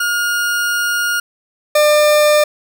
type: tone pair in turn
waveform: 40% pulse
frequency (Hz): 1425 / 599.1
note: F6 / D5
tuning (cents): +34 / +34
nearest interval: octave + minor third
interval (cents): 1500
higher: first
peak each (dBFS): -14 / -8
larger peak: second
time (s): 0-1.2 / 1.75-2.44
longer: first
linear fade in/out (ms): 5
effects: none